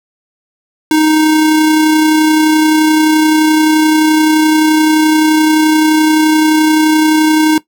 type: tone with amplitude modulation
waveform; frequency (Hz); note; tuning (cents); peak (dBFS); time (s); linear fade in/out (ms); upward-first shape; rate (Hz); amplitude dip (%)
square; 311.1; D#4; 0; -6; 0.91-7.58; 2; sine; 31.6; 25
effects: noise-tail reverb RT60 0.1 s tail -17 dB re dry